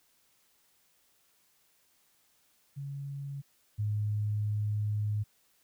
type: tone pair in turn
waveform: sine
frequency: 140 / 105.09 Hz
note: C#3 / G#2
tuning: +18 / +21 cents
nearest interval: perfect fourth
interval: 497 cents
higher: first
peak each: -36 / -28 dBFS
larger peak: second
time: 2.76-3.42 / 3.78-5.24 s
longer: second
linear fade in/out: 20 ms
effects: white hiss -69 dBFS RMS until 5.63 s